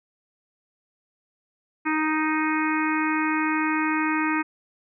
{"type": "harmonic tone", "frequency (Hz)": 311.1, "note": "D#4", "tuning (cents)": 0, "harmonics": [1, 3, 4, 5, 6, 7, 8], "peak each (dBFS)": [-24, -29, -30, -31, -32, -32, -33], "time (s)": [1.85, 4.43], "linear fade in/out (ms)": 20, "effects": []}